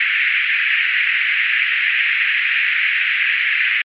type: band-pass noise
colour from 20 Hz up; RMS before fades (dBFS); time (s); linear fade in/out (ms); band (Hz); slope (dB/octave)
white; -17; 0-3.82; 5; 1700 to 2600; 48
effects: MP3 48 kbps